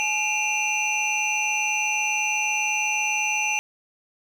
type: tone cluster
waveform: sine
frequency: 848 / 2394 / 2596 / 2750 / 6060 Hz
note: G#5 / D7 / E7 / F7 / F#8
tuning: +36 / +33 / -27 / -27 / +40 cents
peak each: -28 / -26 / -31 / -25 / -29 dBFS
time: 0-3.59 s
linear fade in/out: 0 ms
effects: tanh soft clip ceiling -14 dBFS + 8-bit